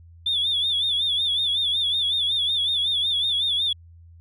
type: tone with vibrato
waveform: sine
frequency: 3500 Hz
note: A7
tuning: 10 cents flat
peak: -19 dBFS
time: 0.26-3.73 s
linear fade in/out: 5 ms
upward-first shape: sine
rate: 5.4 Hz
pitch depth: 92 cents each way
effects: tanh soft clip ceiling -16 dBFS + added 84 Hz sine -45 dBFS peak until 4.2 s